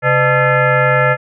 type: tone with frequency modulation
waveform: sine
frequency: 607 Hz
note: D#5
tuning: 43 cents flat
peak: -9 dBFS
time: 0.02-1.17 s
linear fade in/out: 50 ms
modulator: 371 Hz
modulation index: 3.8
effects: none